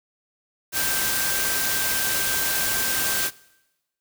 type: tone in noise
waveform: sine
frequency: 1568 Hz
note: G6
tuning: in tune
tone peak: -30 dBFS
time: 0.72-3.31 s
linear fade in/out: 50 ms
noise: white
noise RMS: -24 dBFS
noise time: 0.72-3.31 s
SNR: -9 dB
effects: noise-tail reverb RT60 1.0 s tail -22 dB re dry